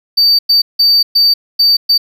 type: tone bursts at uneven times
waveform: triangle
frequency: 4610 Hz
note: D8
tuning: 33 cents flat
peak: -5 dBFS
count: 6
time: 0.17-0.39 / 0.49-0.62 / 0.79-1.03 / 1.15-1.34 / 1.59-1.77 / 1.89-1.98 s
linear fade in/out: 10 ms
effects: none